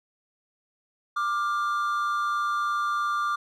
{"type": "tone pair together", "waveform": "triangle", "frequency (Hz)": [1183.8, 1407], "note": ["D6", "F6"], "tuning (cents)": [13, 12], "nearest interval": "minor third", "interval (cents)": 299, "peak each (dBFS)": [-23, -29], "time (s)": [1.16, 3.36], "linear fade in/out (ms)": 10, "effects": []}